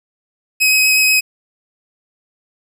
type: tone with vibrato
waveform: sawtooth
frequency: 2538 Hz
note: D#7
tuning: 34 cents sharp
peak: -7 dBFS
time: 0.6-1.21 s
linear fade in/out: 20 ms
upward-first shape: triangle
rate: 8.2 Hz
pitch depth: 12 cents each way
effects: 8-bit